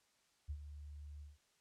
sine tone with ADSR envelope, 73.42 Hz, D2, in tune, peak -38 dBFS, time 0.48-1.38 s, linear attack 23 ms, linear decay 66 ms, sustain -10 dB, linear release 170 ms, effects white hiss -75 dBFS RMS until 1.6 s + low-pass 8000 Hz 12 dB/octave

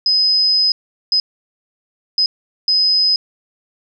sine tone bursts at uneven times, 5040 Hz, D#8, 21 cents sharp, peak -11 dBFS, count 4, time 0.06-0.72 / 1.12-1.2 / 2.18-2.26 / 2.68-3.16 s, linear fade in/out 2 ms, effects none

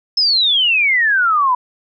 sine exponential sweep, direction down, 5274 to 971 Hz, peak -11 dBFS, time 0.17-1.55 s, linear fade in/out 5 ms, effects none

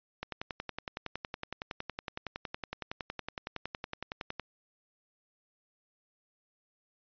click train, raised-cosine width 0.3 ms, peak -20 dBFS, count 46, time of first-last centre 0.23-4.397 s, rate 10.8 Hz, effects resampled to 11025 Hz

